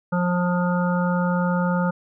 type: harmonic tone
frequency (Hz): 177.7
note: F3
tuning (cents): +30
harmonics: 1 / 3 / 5 / 7 / 8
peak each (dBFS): -20 / -27 / -29 / -31 / -31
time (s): 0.12-1.91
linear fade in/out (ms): 10
effects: none